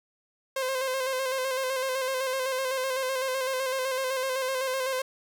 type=tone with vibrato; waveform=sawtooth; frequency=523.3 Hz; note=C5; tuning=in tune; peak=-23 dBFS; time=0.56-5.02 s; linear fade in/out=5 ms; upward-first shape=square; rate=7.9 Hz; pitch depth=36 cents each way; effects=none